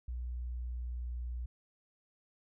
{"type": "tone with pitch glide", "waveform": "sine", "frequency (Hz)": [60.9, 60.48], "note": ["B1", "B1"], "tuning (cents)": [-24, -36], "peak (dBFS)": -36, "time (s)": [0.08, 1.46], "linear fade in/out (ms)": 5, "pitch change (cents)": -12, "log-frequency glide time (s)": [0.44, 1.12], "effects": []}